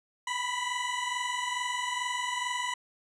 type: tone pair together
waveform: 20% pulse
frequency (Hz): 976.7 / 999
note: B5 / B5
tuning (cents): -20 / +20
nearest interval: unison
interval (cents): 40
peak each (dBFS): -28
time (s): 0.27-2.74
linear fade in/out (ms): 5
effects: resampled to 24000 Hz